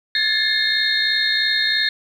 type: tone cluster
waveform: sine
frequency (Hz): 1701 / 1764 / 2135 / 3697 / 4208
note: G#6 / A6 / C7 / A#7 / C8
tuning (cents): +41 / +4 / +34 / -15 / +9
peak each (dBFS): -24 / -22 / -28 / -21 / -21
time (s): 0.15-1.89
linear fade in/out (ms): 2
effects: tanh soft clip ceiling -5 dBFS + 8-bit